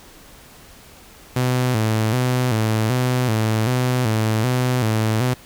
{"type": "tone with vibrato", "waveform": "sawtooth", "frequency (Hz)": 117.7, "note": "A#2", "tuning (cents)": 17, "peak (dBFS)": -13, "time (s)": [1.36, 5.34], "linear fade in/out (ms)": 5, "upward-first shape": "square", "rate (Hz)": 1.3, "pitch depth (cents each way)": 120, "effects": ["pink hiss -45 dBFS RMS until 5.45 s"]}